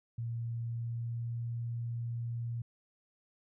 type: tone with pitch glide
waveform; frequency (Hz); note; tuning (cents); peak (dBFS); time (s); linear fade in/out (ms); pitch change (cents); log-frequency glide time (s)
sine; 116.54 to 117.62; A#2 to A#2; 0 to +16; -34; 0.18-2.62; 5; +16; 0.6-1.43
effects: none